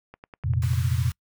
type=click train; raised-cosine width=0.5 ms; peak=-28 dBFS; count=7; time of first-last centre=0.14-0.734 s; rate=10.1 Hz
type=chord; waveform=sine; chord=F suspended fourth; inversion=none; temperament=equal; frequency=87.31 / 116.54 / 130.81 Hz; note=F2 / Bb2 / C3; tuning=0 / 0 / 0 cents; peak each=-25 / -25 / -26 dBFS; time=0.44-1.12 s; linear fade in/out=10 ms
type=high-pass noise; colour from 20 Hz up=pink; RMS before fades=-42 dBFS; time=0.62-1.12 s; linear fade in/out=2 ms; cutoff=1000 Hz; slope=48 dB/octave
effects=noise-tail reverb RT60 0.1 s tail -26 dB re dry